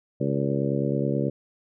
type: harmonic tone with a mistuned harmonic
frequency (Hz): 69.3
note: C#2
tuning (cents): 0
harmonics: 2 / 3 / 4 / 5 / 6 / 7 / 8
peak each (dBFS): -27 / -29 / -30 / -31 / -32 / -32 / -33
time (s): 0.2-1.3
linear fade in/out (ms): 10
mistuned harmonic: 8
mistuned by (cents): +43
effects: none